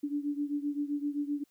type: beating tone pair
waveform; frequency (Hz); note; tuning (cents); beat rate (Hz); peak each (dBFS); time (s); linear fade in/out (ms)
sine; 287.6 / 295.3; D4 / D4; -36 / +10; 7.7; -32 / -35; 0.03-1.44; 10
effects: white hiss -72 dBFS RMS until 1.5 s